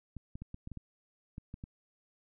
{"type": "clicks", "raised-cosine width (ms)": 5, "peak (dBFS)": -30, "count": 10, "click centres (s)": [0.167, 0.355, 0.42, 0.544, 0.674, 0.717, 0.773, 1.381, 1.541, 1.639], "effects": []}